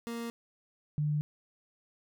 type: tone pair in turn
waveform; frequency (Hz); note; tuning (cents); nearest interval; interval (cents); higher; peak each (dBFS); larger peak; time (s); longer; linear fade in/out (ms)
30% pulse / sine; 233.1 / 149.41; A#3 / D3; 0 / +30; minor sixth; 770; first; -33 / -27; second; 0.07-0.3 / 0.98-1.21; neither; 0
effects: none